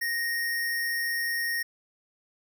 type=tone with sample-and-hold; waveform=sine; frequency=1864.7 Hz; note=A#6; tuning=in tune; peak=-26 dBFS; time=0.01-1.63 s; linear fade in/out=10 ms; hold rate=7350 Hz; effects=none